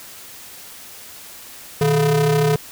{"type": "ring-modulated tone", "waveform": "square", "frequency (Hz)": 138.59, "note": "C#3", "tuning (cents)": 0, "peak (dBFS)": -12, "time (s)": [1.81, 2.56], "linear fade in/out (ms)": 2, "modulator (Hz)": 294, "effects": ["white hiss -39 dBFS RMS until 2.71 s"]}